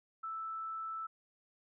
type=tone; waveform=sine; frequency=1318.5 Hz; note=E6; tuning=in tune; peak=-38 dBFS; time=0.23-1.07 s; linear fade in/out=10 ms; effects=none